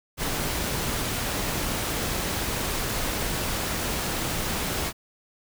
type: noise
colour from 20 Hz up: pink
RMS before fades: -28 dBFS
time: 0.17-4.93 s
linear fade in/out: 50 ms
effects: none